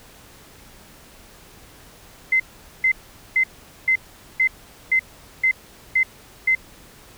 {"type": "tone bursts", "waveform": "sine", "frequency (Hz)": 2064, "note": "C7", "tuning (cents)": -24, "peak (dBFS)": -14, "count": 9, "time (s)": [2.32, 6.551], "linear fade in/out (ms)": 5, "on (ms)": 79, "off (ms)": 440, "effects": ["pink hiss -47 dBFS RMS until 7.17 s"]}